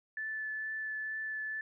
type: tone with vibrato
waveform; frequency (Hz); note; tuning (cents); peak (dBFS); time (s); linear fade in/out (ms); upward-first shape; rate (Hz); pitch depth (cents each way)
sine; 1745; A6; -15; -35; 0.17-1.61; 2; triangle; 2.2; 11
effects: none